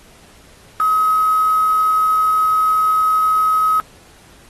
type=tone with quantisation; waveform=sine; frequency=1273 Hz; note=D#6; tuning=39 cents sharp; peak=-12 dBFS; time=0.8-3.8 s; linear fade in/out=0 ms; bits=5; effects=pink hiss -47 dBFS RMS until 4.49 s + AAC 32 kbps